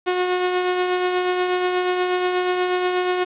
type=tone with tremolo; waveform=sawtooth; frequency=362.8 Hz; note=F#4; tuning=34 cents flat; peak=-13 dBFS; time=0.06-3.25 s; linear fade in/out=20 ms; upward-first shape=triangle; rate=8.3 Hz; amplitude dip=40%; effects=resampled to 8000 Hz + 7-bit